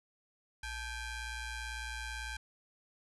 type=ring-modulated tone; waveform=sawtooth; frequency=810 Hz; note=G#5; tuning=43 cents flat; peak=-32 dBFS; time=0.63-2.37 s; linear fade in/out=5 ms; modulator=751 Hz; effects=resampled to 24000 Hz